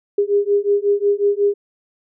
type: beating tone pair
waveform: sine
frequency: 403.5 / 409 Hz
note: G#4 / G#4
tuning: -50 / -26 cents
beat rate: 5.5 Hz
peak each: -17 / -17 dBFS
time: 0.18-1.54 s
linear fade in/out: 5 ms
effects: none